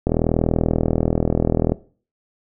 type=click train; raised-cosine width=2 ms; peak=-4 dBFS; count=68; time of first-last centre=0.07-1.72 s; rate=40.6 Hz; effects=noise-tail reverb RT60 0.4 s tail -17 dB re dry